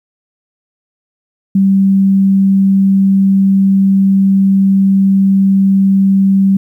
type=tone; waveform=sine; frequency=194.3 Hz; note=G3; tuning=15 cents flat; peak=-6 dBFS; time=1.55-6.57 s; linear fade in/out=5 ms; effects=8-bit